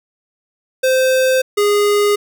square tone pair in turn, 519 / 411.9 Hz, C5 / G#4, -14 / -14 cents, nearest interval major third, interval 400 cents, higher first, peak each -12 dBFS, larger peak neither, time 0.83-1.42 / 1.57-2.16 s, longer neither, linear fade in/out 10 ms, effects none

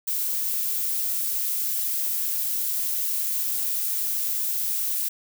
violet noise, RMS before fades -26 dBFS, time 0.07-5.09 s, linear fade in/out 10 ms, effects none

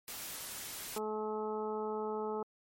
white noise, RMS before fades -43 dBFS, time 0.08-0.98 s, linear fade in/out 0 ms
harmonic tone, 214.9 Hz, A3, 41 cents flat, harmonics 1 / 2 / 3 / 4 / 5 / 6, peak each -43 / -36 / -49 / -41 / -49 / -46 dBFS, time 0.96-2.43 s, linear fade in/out 5 ms
effects MP3 64 kbps

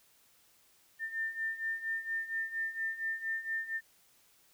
sine beating tone pair, 1798 / 1802.3 Hz, A6 / A6, +37 / +41 cents, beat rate 4.3 Hz, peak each -39 / -35 dBFS, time 0.99-3.81 s, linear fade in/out 50 ms, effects white hiss -66 dBFS RMS until 4.53 s

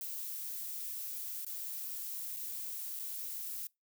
violet noise with dropouts, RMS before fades -41 dBFS, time 0.01-3.67 s, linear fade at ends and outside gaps 1 ms, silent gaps 1.448-1.465 / 2.364-2.368 / 2.991-2.996 s, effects noise-tail reverb RT60 0.2 s tail -24 dB re dry

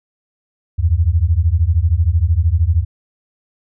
sine beating tone pair, 77.1 / 90.1 Hz, D#2 / F#2, -15 / -45 cents, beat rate 13 Hz, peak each -14 dBFS, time 0.78-2.85 s, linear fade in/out 20 ms, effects none

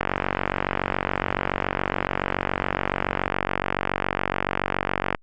click train, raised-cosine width 0.5 ms, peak -6 dBFS, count 243, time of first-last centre 0.01-5.148 s, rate 47.1 Hz, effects Opus 48 kbps

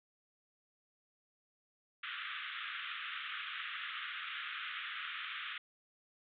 pink band-pass noise, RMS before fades -43 dBFS, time 2.03-5.58 s, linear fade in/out 5 ms, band 1200 to 3600 Hz, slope 96 dB/octave, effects none

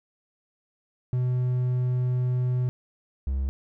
triangle tone pair in turn, 125.4 / 67.18 Hz, B2 / C2, +27 / +46 cents, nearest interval major seventh, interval 1081 cents, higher first, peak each -20 / -22 dBFS, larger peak first, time 1.13-2.69 / 3.27-3.49 s, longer first, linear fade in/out 0 ms, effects none

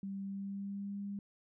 sine tone with pitch glide, 196 to 200.8 Hz, G3 to G3, 0 to +42 cents, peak -38 dBFS, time 0.03-1.19 s, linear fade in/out 2 ms, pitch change +42 cents, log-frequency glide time 0.23-0.97 s, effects none

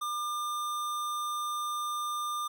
square tone, 1200 Hz, D6, 37 cents sharp, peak -32 dBFS, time 0.01-2.48 s, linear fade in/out 10 ms, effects none

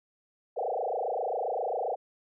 sine tone with frequency modulation, 622.3 Hz, D#5, in tune, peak -28 dBFS, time 0.56-1.96 s, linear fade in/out 20 ms, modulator 27.5 Hz, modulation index 6.3, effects none

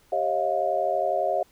sine tone cluster, 395.6 / 548 / 638 / 710 Hz, G4 / C#5 / D#5 / F5, +16 / -20 / +43 / +28 cents, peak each -32 / -28 / -26 / -26 dBFS, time 0.12-1.43 s, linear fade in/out 5 ms, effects pink hiss -60 dBFS RMS until 1.51 s

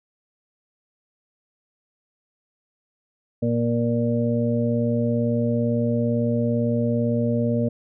harmonic tone, 117.8 Hz, A#2, 19 cents sharp, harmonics 1 / 2 / 4 / 5, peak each -24 / -22 / -27 / -28 dBFS, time 3.42-7.69 s, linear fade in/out 10 ms, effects none

